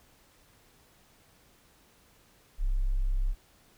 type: tone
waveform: sine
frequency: 33 Hz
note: C1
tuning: 16 cents sharp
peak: -23 dBFS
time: 2.58-3.35 s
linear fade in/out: 50 ms
effects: tanh soft clip ceiling -21 dBFS + pink hiss -62 dBFS RMS until 3.77 s